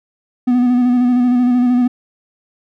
triangle tone with vibrato, 246.9 Hz, B3, in tune, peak -8 dBFS, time 0.47-1.88 s, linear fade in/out 10 ms, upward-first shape square, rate 13 Hz, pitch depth 25 cents each way, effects none

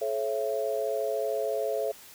sine tone cluster, 430.2 / 544 / 667 Hz, A4 / C#5 / E5, -39 / -33 / +20 cents, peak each -31 dBFS, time 0.01-1.92 s, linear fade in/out 10 ms, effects white hiss -50 dBFS RMS until 2.14 s

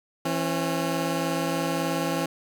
15% pulse tone pair together, 167 / 272.1 Hz, E3 / C#4, +23 / -32 cents, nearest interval minor sixth, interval 845 cents, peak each -21 dBFS, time 0.25-2.26 s, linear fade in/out 5 ms, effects none

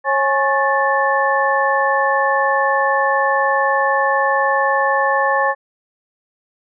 sine tone cluster, 546 / 834 / 1093 / 1758 Hz, C#5 / G#5 / C#6 / A6, -26 / +7 / -25 / -2 cents, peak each -19 dBFS, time 0.04-5.55 s, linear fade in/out 50 ms, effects none

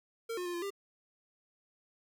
square tone with pitch steps, 457.5 / 358.9 / 351.8 / 345.3 / 398 Hz, A#4 / F4 / F4 / F4 / G4, -32 / +47 / +13 / -20 / +26 cents, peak -36 dBFS, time 0.29-0.705 s, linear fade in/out 10 ms, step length 83 ms, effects none

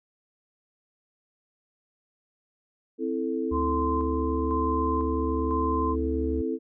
sine chord, A minor, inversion first, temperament equal, 261.6 / 329.6 / 440 Hz, C4 / E4 / A4, 0 / 0 / 0 cents, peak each -30 dBFS, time 2.98-6.59 s, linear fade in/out 50 ms
triangle tone, 73.42 Hz, D2, in tune, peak -27 dBFS, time 3.51-6.42 s, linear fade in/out 10 ms
sine tone with tremolo, 1038 Hz, C6, 14 cents flat, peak -27 dBFS, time 3.51-5.96 s, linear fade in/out 50 ms, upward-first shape square, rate 1 Hz, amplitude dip 50%
effects none

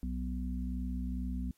harmonic tone, 62.3 Hz, B1, 16 cents sharp, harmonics 1 / 3 / 4, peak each -35 / -40 / -40 dBFS, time 0.03-1.51 s, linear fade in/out 0 ms, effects white hiss -73 dBFS RMS until 1.57 s + AAC 48 kbps

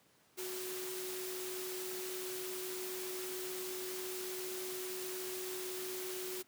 sine tone in noise, 369.8 Hz, F#4, 1 cent flat, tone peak -42 dBFS, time 0.37-6.43 s, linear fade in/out 20 ms, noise white, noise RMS -44 dBFS, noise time 0.37-6.43 s, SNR -1 dB, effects pink hiss -68 dBFS RMS until 6.47 s + high-pass 150 Hz 12 dB/octave

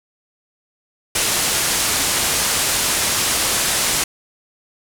white low-pass noise, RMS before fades -19 dBFS, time 1.15-4.04 s, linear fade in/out 5 ms, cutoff 11000 Hz, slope 24 dB/octave, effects none

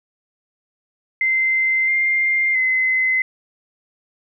sine tone with pitch steps, 2076 / 2105 / 2046 Hz, C7 / C7 / C7, -14 / +10 / -39 cents, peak -15 dBFS, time 1.21-3.22 s, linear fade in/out 2 ms, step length 670 ms, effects none

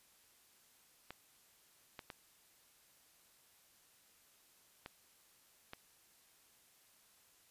clicks, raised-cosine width 0.3 ms, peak -30 dBFS, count 5, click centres 1.106 / 1.992 / 2.102 / 4.861 / 5.734 s, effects white hiss -68 dBFS RMS until 7.5 s + resampled to 32000 Hz

